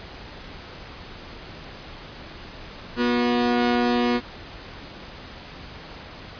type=tone pair together; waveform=sawtooth; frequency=242.1 / 362.8 Hz; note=B3 / F#4; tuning=-34 / -34 cents; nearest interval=perfect fifth; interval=700 cents; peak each=-16 / -22 dBFS; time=2.96-4.21 s; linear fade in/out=50 ms; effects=pink hiss -40 dBFS RMS until 6.39 s + resampled to 11025 Hz